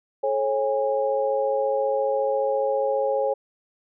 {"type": "tone cluster", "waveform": "sine", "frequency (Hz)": [430.4, 545, 819], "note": ["A4", "C#5", "G#5"], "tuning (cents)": [-38, -29, -24], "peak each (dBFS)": [-27, -22, -28], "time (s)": [0.23, 3.34], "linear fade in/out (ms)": 10, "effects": []}